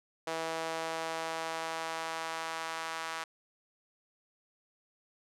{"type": "tone with high-pass filter sweep", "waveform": "sawtooth", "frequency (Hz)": 162.6, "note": "E3", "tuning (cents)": -23, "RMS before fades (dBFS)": -37, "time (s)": [0.27, 3.24], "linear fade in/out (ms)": 5, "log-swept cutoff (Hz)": [580, 1100], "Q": 1.4, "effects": ["low-pass 9000 Hz 12 dB/octave"]}